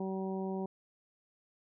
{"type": "harmonic tone", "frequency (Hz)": 190.6, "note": "G3", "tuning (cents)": -48, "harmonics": [1, 2, 3, 4, 5], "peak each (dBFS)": [-36, -38, -46, -45, -48], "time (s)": [0, 0.66], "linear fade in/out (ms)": 5, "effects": []}